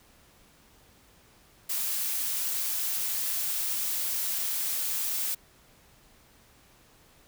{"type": "noise", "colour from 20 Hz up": "blue", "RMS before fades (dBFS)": -30, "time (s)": [1.69, 5.35], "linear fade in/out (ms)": 10, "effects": ["pink hiss -59 dBFS RMS until 7.27 s"]}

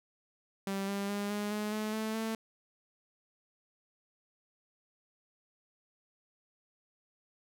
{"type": "tone with pitch steps", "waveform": "sawtooth", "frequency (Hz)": [195.7, 199.35, 203.1, 206.9, 210.7, 214.6, 218.7, 222.7], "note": ["G3", "G3", "G#3", "G#3", "G#3", "A3", "A3", "A3"], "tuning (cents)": [-3, 29, -38, -6, 25, -43, -10, 21], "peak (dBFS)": -29, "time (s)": [0.67, 2.35], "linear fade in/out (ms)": 2, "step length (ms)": 210, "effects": []}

